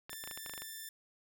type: clicks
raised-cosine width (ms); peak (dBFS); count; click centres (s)
0.3; -28; 11; 0.095 / 0.131 / 0.239 / 0.275 / 0.312 / 0.375 / 0.462 / 0.496 / 0.537 / 0.578 / 0.62
type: tone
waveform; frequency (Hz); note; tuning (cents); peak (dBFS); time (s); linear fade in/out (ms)
5% pulse; 1773; A6; +13; -33; 0.1-0.89; 2
effects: none